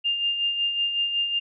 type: tone with tremolo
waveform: sine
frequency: 2805 Hz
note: F7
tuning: 7 cents sharp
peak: -20 dBFS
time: 0.04-1.4 s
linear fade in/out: 20 ms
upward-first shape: sine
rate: 5.4 Hz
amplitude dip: 50%
effects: none